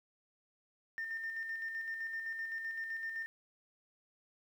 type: tone with tremolo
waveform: sine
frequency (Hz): 1810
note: A6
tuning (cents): +48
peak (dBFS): -35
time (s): 0.98-3.26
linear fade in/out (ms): 0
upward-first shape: square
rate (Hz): 7.8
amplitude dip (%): 40
effects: tanh soft clip ceiling -33 dBFS + 11-bit